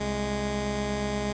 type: tone pair together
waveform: 15% pulse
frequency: 66.2 / 207.1 Hz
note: C2 / G#3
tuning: +21 / -5 cents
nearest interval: octave + minor sixth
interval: 1974 cents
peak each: -27 / -22 dBFS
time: 0-1.33 s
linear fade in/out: 10 ms
effects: resampled to 16000 Hz + 8-bit